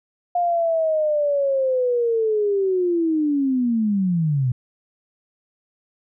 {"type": "linear sweep", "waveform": "sine", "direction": "down", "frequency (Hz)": [710, 120.1], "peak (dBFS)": -17, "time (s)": [0.35, 4.52], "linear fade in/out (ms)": 5, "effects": []}